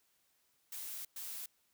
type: noise bursts at uneven times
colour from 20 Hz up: blue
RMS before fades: -44 dBFS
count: 2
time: 0.72-1.05 / 1.16-1.46 s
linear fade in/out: 5 ms
effects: white hiss -75 dBFS RMS until 1.73 s